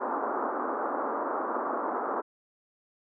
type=band-pass noise; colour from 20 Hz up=white; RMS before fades=-31 dBFS; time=0-2.22 s; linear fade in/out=20 ms; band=250 to 1300 Hz; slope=48 dB/octave; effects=none